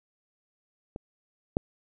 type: clicks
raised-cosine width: 2 ms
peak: -23 / -11 dBFS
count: 2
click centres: 0.961 / 1.569 s
effects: none